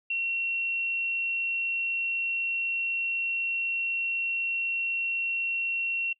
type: tone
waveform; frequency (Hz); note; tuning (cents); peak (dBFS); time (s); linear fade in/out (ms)
sine; 2728; F7; -41; -26; 0.1-6.13; 5
effects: noise-tail reverb RT60 0.1 s tail -22 dB re dry